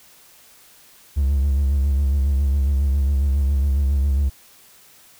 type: tone with vibrato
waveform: triangle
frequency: 69.3 Hz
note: C#2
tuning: in tune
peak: -13 dBFS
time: 1.16-4.3 s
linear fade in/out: 20 ms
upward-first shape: sine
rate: 7.3 Hz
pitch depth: 72 cents each way
effects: tanh soft clip ceiling -9 dBFS + white hiss -50 dBFS RMS until 5.19 s